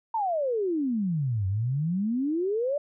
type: exponential two-way sweep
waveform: sine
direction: down then up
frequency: 932.3 to 92.5 to 599 Hz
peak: -24 dBFS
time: 0.14-2.78 s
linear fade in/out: 5 ms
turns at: 1.47 s
effects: none